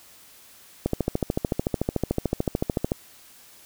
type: click train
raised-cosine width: 2 ms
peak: -9 dBFS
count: 29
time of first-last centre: 0.86-2.919 s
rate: 13.6 Hz
effects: white hiss -51 dBFS RMS until 3.65 s